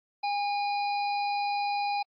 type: harmonic tone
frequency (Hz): 815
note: G#5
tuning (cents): -33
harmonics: 1 / 3 / 5 / 6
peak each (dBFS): -27 / -37 / -41 / -43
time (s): 0.23-2.03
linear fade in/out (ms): 10
effects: AAC 48 kbps